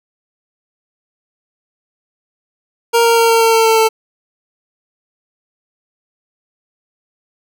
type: tone with pitch steps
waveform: 25% pulse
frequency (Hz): 466.2 / 463 / 459.8 / 456.6 / 453.5 / 450.3 / 447.2 / 444.1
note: A#4 / A#4 / A#4 / A#4 / A#4 / A4 / A4 / A4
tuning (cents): 0 / -12 / -24 / -36 / -48 / +40 / +28 / +16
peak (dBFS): -5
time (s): 2.93-3.89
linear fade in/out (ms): 20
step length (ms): 120
effects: none